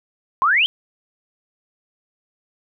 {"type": "exponential sweep", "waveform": "sine", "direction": "up", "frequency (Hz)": [1000, 3240], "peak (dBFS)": -13, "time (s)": [0.42, 0.66], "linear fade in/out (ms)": 0, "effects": []}